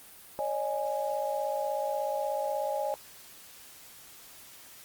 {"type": "chord", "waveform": "sine", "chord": "C# suspended second", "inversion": "none", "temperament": "equal with one note detuned", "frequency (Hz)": [554.4, 610.9, 830.6], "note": ["C#5", "D#5", "G#5"], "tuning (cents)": [0, -32, 0], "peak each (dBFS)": -33, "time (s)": [0.39, 2.94], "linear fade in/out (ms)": 0, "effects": ["white hiss -51 dBFS RMS until 4.84 s", "Opus 32 kbps"]}